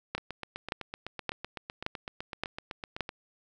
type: two click trains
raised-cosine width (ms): 0.3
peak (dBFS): -21 / -14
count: 24 / 6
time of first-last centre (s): 0.18-3.091 / 0.15-3.007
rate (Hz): 7.9 / 1.75
effects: none